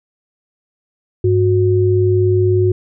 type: tone pair together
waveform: sine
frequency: 101.16 / 364.9 Hz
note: G#2 / F#4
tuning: -45 / -24 cents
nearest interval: octave + minor seventh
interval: 2221 cents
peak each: -13 dBFS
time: 1.24-2.72 s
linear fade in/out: 5 ms
effects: none